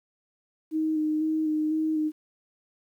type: tone with vibrato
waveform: sine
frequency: 311.1 Hz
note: D#4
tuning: in tune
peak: -23 dBFS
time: 0.71-2.12 s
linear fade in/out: 50 ms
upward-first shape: square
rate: 2 Hz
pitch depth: 18 cents each way
effects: 10-bit